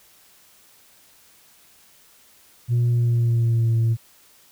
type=tone with pitch glide; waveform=sine; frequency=120 to 114.25 Hz; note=B2 to A#2; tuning=-49 to -34 cents; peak=-14 dBFS; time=2.68-3.97 s; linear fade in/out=50 ms; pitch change=-85 cents; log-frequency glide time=2.89-3.72 s; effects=tanh soft clip ceiling -15 dBFS + white hiss -54 dBFS RMS until 4.51 s